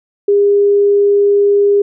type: tone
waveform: sine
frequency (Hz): 405.2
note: G#4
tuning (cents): -43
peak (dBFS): -7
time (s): 0.28-1.82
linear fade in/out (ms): 5
effects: none